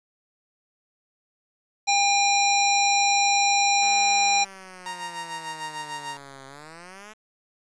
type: harmonic tone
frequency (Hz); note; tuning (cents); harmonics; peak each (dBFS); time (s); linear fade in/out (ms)
804; G5; +44; 1 / 3 / 5 / 7 / 9; -21 / -24 / -26 / -27 / -29; 1.87-4.45; 20
type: exponential two-way sweep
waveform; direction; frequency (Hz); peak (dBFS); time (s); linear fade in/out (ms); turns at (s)
5% pulse; down then up; 220 to 133.7 to 220; -30; 3.81-7.14; 20; 6.46
type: tone with tremolo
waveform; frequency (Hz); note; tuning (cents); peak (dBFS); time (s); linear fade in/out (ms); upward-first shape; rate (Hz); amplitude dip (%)
sawtooth; 932.3; A#5; 0; -26; 4.86-6.17; 0; sine; 6.7; 65
effects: resampled to 22050 Hz + 9-bit